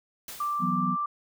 white noise with exponential decay, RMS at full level -38 dBFS, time 0.28-0.93 s, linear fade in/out 2 ms, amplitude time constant 140 ms
sine tone, 1176 Hz, D6, 2 cents sharp, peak -26 dBFS, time 0.4-1.06 s, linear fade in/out 5 ms
sine chord, E suspended second, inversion none, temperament equal, 164.81 / 185 / 246.9 Hz, E3 / F#3 / B3, 0 / 0 / 0 cents, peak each -32 / -29 / -31 dBFS, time 0.59-0.97 s, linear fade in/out 50 ms
effects none

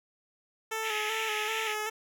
10% pulse tone with vibrato, 434.2 Hz, A4, 23 cents flat, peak -23 dBFS, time 0.71-1.9 s, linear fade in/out 10 ms, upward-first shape square, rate 2.6 Hz, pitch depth 32 cents each way
white band-pass noise, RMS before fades -36 dBFS, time 0.82-1.76 s, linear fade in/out 50 ms, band 1900 to 3200 Hz, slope 48 dB/octave
effects none

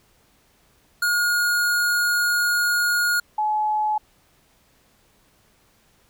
square / sine tone pair in turn, 1434 / 852.7 Hz, F6 / G#5, +45 / +45 cents, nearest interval major sixth, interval 900 cents, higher first, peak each -19 dBFS, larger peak neither, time 1.02-3.2 / 3.38-3.98 s, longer first, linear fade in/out 5 ms, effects pink hiss -60 dBFS RMS until 6.09 s

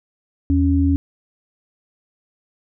sine tone pair together, 81.7 / 277.2 Hz, E2 / C#4, -15 / 0 cents, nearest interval octave + major sixth, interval 2115 cents, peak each -16 dBFS, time 0.5-0.96 s, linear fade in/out 0 ms, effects none

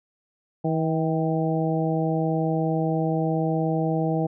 harmonic tone with a mistuned harmonic, 160.8 Hz, E3, 43 cents flat, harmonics 1 / 2 / 3 / 4 / 5, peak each -24 / -27 / -29 / -30 / -31 dBFS, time 0.64-4.27 s, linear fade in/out 10 ms, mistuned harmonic 5, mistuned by -36 cents, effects none

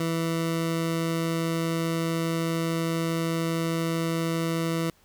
20% pulse tone, 164.81 Hz, E3, in tune, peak -20 dBFS, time 0-4.9 s, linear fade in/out 2 ms, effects pink hiss -61 dBFS RMS until 5.04 s

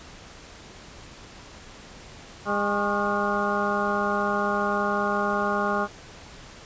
harmonic tone with a mistuned harmonic, 203.8 Hz, G#3, 32 cents flat, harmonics 1 / 2 / 3 / 4 / 5 / 6 / 7, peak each -30 / -30 / -30 / -30 / -30 / -30 / -30 dBFS, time 2.45-5.88 s, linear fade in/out 50 ms, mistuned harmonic 5, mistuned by +110 cents, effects pink hiss -45 dBFS RMS until 6.65 s + resampled to 16000 Hz

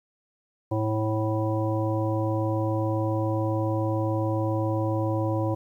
harmonic tone, 109.1 Hz, A2, 14 cents flat, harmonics 1 / 3 / 5 / 7 / 9, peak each -26 / -28 / -30 / -36 / -35 dBFS, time 0.71-5.55 s, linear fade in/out 10 ms, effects 10-bit

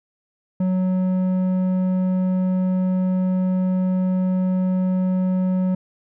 square tone with low-pass filter, 185 Hz, F#3, in tune, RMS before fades -20 dBFS, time 0.6-5.75 s, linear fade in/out 5 ms, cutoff 570 Hz, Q 0.53, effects none

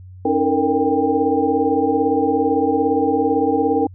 sine tone cluster, 275.2 / 311.5 / 452.8 / 470.4 / 794 Hz, C#4 / D#4 / A4 / A#4 / G5, -12 / +2 / +50 / +16 / +22 cents, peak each -21 dBFS, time 0.25-3.87 s, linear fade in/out 5 ms, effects added 92 Hz sine -36 dBFS peak until 3.94 s

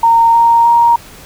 sine tone with pitch steps, 921 / 929.6 / 938.2 Hz, A#5 / A#5 / A#5, -21 / -5 / +11 cents, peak -5 dBFS, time 0.03-0.96 s, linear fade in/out 5 ms, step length 310 ms, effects pink hiss -36 dBFS RMS until 1.25 s

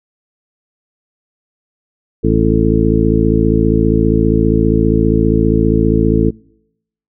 harmonic tone, 55 Hz, A1, in tune, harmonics 1 / 2 / 3 / 4 / 5 / 6 / 8, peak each -17 / -17 / -17 / -17 / -17 / -17 / -17 dBFS, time 2.23-6.31 s, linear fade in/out 20 ms, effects noise-tail reverb RT60 0.8 s tail -26 dB re dry

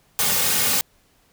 white noise with comb filter, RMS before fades -20 dBFS, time 0.19-0.81 s, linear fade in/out 0 ms, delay 3 ms, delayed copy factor -0.65, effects pink hiss -60 dBFS RMS until 1.32 s

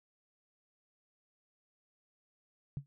sine tone with exponential decay, 140 Hz, C#3, 18 cents sharp, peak -31 dBFS, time 2.77-2.86 s, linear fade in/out 0 ms, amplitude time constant 19 ms, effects none

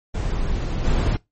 brown noise with level steps, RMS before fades -23 / -18 dBFS, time 0.14-1.17 s, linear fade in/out 10 ms, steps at 0.84 s, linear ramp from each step 20 ms, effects noise-tail reverb RT60 0.2 s tail -23 dB re dry + MP3 32 kbps

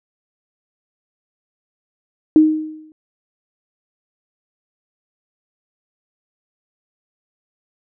sine tone with exponential decay, 311.1 Hz, D#4, in tune, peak -4 dBFS, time 2.36-2.92 s, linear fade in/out 1 ms, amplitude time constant 120 ms, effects none

